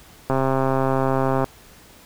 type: click train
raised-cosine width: 1 ms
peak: -7 dBFS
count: 153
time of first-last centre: 0.3-1.443 s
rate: 133 Hz
effects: pink hiss -48 dBFS RMS until 2.05 s